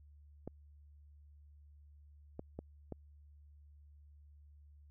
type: clicks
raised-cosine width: 2 ms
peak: -29 dBFS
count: 4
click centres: 0.476 / 2.394 / 2.59 / 2.923 s
effects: added 73 Hz sine -57 dBFS peak until 4.9 s